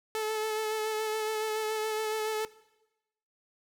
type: tone with vibrato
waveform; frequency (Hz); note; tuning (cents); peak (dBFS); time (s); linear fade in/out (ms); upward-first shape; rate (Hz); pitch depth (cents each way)
sawtooth; 434; A4; -24; -26; 0.15-2.45; 0; sine; 7.1; 22
effects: noise-tail reverb RT60 1.0 s tail -19 dB re dry